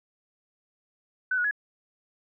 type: tone with pitch steps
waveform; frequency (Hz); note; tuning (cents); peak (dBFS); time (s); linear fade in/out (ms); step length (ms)
sine; 1509 / 1456 / 1683; F#6 / F#6 / G#6; +34 / -28 / +23; -23; 1.31-1.511; 5; 67
effects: none